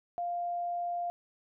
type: tone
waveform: sine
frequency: 698.5 Hz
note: F5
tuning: in tune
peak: -31 dBFS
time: 0.18-1.1 s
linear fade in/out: 0 ms
effects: none